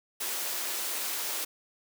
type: high-pass noise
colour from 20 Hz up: white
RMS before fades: -33 dBFS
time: 0.2-1.45 s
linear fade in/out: 10 ms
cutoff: 290 Hz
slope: 24 dB/octave
effects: none